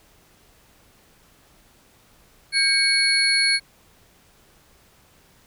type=tone cluster; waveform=sine; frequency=1604 / 2230 / 4342 / 10290 Hz; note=G6 / C#7 / C#8 / E9; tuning=+39 / +10 / -37 / -43 cents; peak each=-26 / -21 / -19 / -28 dBFS; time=2.52-3.6 s; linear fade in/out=50 ms; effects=pink hiss -56 dBFS RMS until 5.46 s

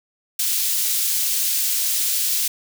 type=high-pass noise; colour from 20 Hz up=white; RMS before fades=-21 dBFS; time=0.39-2.48 s; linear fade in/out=5 ms; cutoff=3600 Hz; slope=12 dB/octave; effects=none

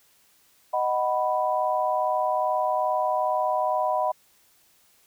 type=chord; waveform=sine; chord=B major; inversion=first; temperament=equal with one note detuned; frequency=622.3 / 744.7 / 987.8 Hz; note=D#5 / F#5 / B5; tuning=0 / +11 / 0 cents; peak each=-26 dBFS; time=0.73-4.12 s; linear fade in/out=10 ms; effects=white hiss -61 dBFS RMS until 5.06 s

